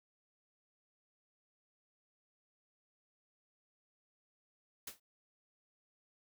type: noise with exponential decay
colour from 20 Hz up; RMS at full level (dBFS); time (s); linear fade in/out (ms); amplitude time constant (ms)
white; -40; 4.87-5; 5; 28
effects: none